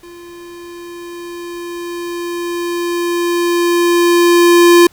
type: tone with level ramp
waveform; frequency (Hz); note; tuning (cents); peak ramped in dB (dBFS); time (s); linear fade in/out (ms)
square; 346.1; F4; -16; -34 to -4; 0.03-4.87; 5
effects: pink hiss -49 dBFS RMS until 4.92 s